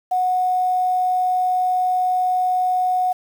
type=tone with quantisation; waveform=sine; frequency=734 Hz; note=F#5; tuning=14 cents flat; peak=-16 dBFS; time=0.11-3.13 s; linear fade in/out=10 ms; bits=7; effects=none